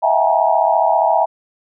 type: tone cluster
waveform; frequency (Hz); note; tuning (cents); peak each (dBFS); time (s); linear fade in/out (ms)
sine; 642 / 677 / 772 / 843 / 946; E5 / E5 / G5 / G#5 / A#5; -46 / +46 / -27 / +26 / +25; -18; 0.02-1.26; 20
effects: none